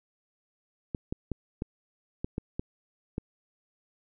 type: clicks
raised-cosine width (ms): 3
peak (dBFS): -18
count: 8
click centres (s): 0.948 / 1.125 / 1.317 / 1.621 / 2.245 / 2.381 / 2.595 / 3.181
effects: none